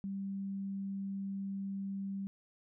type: tone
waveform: sine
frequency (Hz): 196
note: G3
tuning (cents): 0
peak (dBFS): -36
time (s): 0.04-2.27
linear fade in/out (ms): 0
effects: none